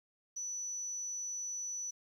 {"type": "tone", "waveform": "sine", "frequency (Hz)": 5950, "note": "F#8", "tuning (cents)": 9, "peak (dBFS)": -37, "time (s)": [0.36, 1.91], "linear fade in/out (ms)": 10, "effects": ["11-bit"]}